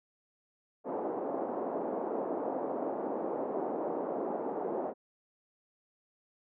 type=band-pass noise; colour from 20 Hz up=pink; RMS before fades=-35 dBFS; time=0.84-4.94 s; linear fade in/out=50 ms; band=290 to 820 Hz; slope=24 dB/octave; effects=none